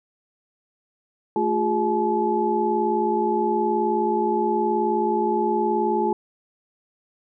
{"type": "tone cluster", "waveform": "sine", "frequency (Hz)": [218.5, 354.3, 413.3, 858], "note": ["A3", "F4", "G#4", "A5"], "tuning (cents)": [-12, 25, -8, -44], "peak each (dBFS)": [-27, -24, -25, -23], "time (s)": [1.36, 6.13], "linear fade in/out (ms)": 2, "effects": []}